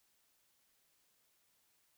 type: silence
effects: white hiss -75 dBFS RMS until 1.97 s